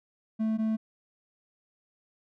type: tone pair in turn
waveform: triangle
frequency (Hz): 220 / 220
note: A3 / A3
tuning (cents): 0 / 0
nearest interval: unison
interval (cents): 0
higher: neither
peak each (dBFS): -23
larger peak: neither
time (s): 0.39-0.58 / 0.58-0.77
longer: neither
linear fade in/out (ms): 20
effects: none